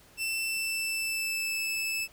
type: tone with pitch glide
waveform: sawtooth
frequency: 2670 to 2624 Hz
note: E7 to E7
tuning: +22 to -9 cents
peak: -26 dBFS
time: 0.17-2.08 s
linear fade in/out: 50 ms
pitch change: -31 cents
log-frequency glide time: 0.44-1.65 s
effects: pink hiss -57 dBFS RMS until 2.12 s